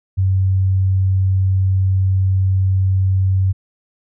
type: tone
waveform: sine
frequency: 95 Hz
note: F#2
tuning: 46 cents sharp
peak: -12 dBFS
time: 0.17-3.53 s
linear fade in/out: 20 ms
effects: none